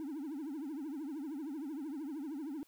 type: tone with vibrato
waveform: triangle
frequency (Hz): 293.7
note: D4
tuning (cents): 0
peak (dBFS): -36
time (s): 0-2.63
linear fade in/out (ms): 0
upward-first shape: triangle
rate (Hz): 13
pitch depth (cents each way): 230
effects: tanh soft clip ceiling -32 dBFS + white hiss -69 dBFS RMS until 2.67 s